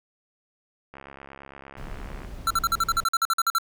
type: click train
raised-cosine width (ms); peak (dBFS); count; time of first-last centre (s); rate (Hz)
0.5; -27; 91; 0.94-2.248; 68.8
type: noise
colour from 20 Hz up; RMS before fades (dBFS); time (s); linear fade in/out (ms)
brown; -37; 1.77-3.04; 5
type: tone bursts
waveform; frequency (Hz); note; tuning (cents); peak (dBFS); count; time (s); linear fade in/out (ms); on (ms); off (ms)
square; 1350; E6; +41; -20; 14; 2.47-3.584; 2; 35; 48
effects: none